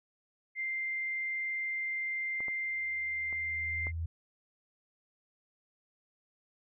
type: tone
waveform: sine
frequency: 2093 Hz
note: C7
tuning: in tune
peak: -32 dBFS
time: 0.55-3.92 s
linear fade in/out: 50 ms
type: clicks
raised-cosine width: 1 ms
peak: -33 / -32 / -36 / -30 dBFS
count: 4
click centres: 2.405 / 2.483 / 3.327 / 3.869 s
type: tone with exponential growth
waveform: sine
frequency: 82.41 Hz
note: E2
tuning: in tune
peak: -31 dBFS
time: 2.63-4.06 s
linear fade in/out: 5 ms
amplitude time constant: 310 ms
effects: none